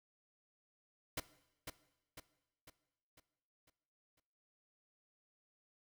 pink noise with echo, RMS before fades -39 dBFS, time 1.17-1.2 s, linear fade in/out 5 ms, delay 500 ms, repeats 6, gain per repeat -6 dB, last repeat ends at 4.2 s, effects noise-tail reverb RT60 0.9 s tail -17 dB re dry

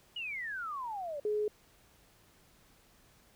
sine exponential sweep, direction down, 2960 to 554.4 Hz, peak -36 dBFS, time 0.16-1.2 s, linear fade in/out 5 ms
sine tone, 421.5 Hz, G#4, 26 cents sharp, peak -29 dBFS, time 1.25-1.48 s, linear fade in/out 2 ms
effects pink hiss -64 dBFS RMS until 3.35 s

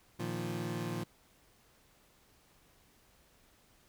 25% pulse chord, Bb suspended fourth, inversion none, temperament equal, 116.54 / 155.56 / 174.61 Hz, Bb2 / Eb3 / F3, 0 / 0 / 0 cents, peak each -36 / -38 / -36 dBFS, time 0.19-1.04 s, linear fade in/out 10 ms, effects pink hiss -66 dBFS RMS until 3.88 s

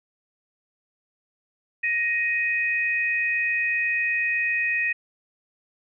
sine tone pair together, 1875 / 2503 Hz, A#6 / D#7, +10 / +10 cents, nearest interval perfect fourth, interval 500 cents, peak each -24 dBFS, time 1.83-4.93 s, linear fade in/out 10 ms, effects none

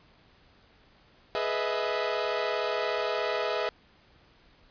sawtooth chord, E major seventh, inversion first, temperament equal with one note detuned, 420.6 / 493.9 / 622.3 / 659.3 Hz, G#4 / B4 / D#5 / E5, +22 / 0 / 0 / 0 cents, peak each -29 dBFS, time 1.35-3.69 s, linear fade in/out 0 ms, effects pink hiss -60 dBFS RMS until 4.7 s + resampled to 11025 Hz

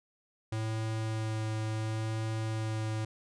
square tone with vibrato, 110 Hz, A2, in tune, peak -32 dBFS, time 0.52-3.05 s, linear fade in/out 5 ms, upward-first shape sine, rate 0.71 Hz, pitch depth 11 cents each way, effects resampled to 22050 Hz

